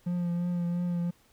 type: tone with vibrato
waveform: triangle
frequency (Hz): 174.61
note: F3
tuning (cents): 0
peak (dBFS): -25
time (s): 0.06-1.11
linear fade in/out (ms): 10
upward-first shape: triangle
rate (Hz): 2.9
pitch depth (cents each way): 27
effects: pink hiss -64 dBFS RMS until 1.32 s